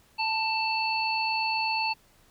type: harmonic tone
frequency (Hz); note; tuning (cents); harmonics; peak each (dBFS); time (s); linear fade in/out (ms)
886; A5; +12; 1 / 3 / 5; -28 / -29 / -32; 0.18-1.94; 20
effects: pink hiss -61 dBFS RMS until 2.3 s